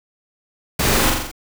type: noise with echo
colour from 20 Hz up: pink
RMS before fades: -19 dBFS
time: 0.79-1.1 s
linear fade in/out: 5 ms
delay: 43 ms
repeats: 5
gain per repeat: -3 dB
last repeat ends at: 1.315 s
effects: none